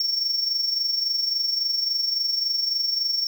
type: tone with amplitude modulation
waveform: triangle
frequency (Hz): 5470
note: F8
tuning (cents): -37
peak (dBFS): -18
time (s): 0-3.27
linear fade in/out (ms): 2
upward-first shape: sine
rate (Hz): 23.6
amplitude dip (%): 55
effects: 8-bit